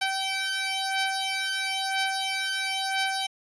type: beating tone pair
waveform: 10% pulse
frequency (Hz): 771 / 772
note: G5 / G5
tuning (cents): -29 / -27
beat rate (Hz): 1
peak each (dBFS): -22 / -20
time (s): 0.01-3.27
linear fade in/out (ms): 10
effects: resampled to 24000 Hz